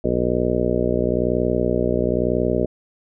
harmonic tone, 61 Hz, B1, 21 cents flat, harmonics 1 / 2 / 3 / 4 / 5 / 6 / 7 / 8 / 9 / 10, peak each -28 / -28 / -27 / -25 / -32 / -24 / -25 / -26 / -32 / -26 dBFS, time 0.04-2.66 s, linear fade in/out 5 ms, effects none

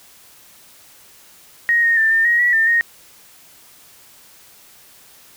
sine tone with pitch steps, 1876 / 1854 / 1782 / 1800 / 1886 / 1936 / 1801 / 1862 Hz, A#6 / A#6 / A6 / A6 / A#6 / B6 / A6 / A#6, +11 / -10 / +22 / +39 / +20 / -35 / +40 / -2 cents, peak -12 dBFS, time 1.69-2.81 s, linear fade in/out 0 ms, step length 140 ms, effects white hiss -47 dBFS RMS until 5.36 s

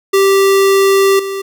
square tone with level steps, 391 Hz, G4, 4 cents flat, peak -8 / -19 dBFS, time 0.13-1.42 s, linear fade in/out 10 ms, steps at 1.19 s, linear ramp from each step 5 ms, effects none

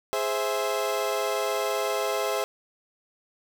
30% pulse chord, Ab augmented, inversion none, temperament equal, 415.3 / 523.3 / 659.3 Hz, Ab4 / C5 / E5, 0 / 0 / 0 cents, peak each -27 dBFS, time 0.13-2.44 s, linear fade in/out 0 ms, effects none

